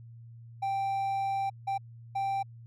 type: tone bursts at uneven times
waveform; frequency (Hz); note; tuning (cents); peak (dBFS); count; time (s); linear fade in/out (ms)
triangle; 784; G5; 0; -26; 3; 0.62-1.5 / 1.67-1.78 / 2.15-2.43; 10
effects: added 116 Hz sine -46 dBFS peak until 2.66 s